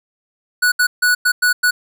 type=tone bursts at uneven times; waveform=square; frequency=1473 Hz; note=F#6; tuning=8 cents flat; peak=-12 dBFS; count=6; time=0.62-0.72 / 0.79-0.87 / 1.02-1.15 / 1.25-1.32 / 1.42-1.53 / 1.63-1.71 s; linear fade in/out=10 ms; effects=none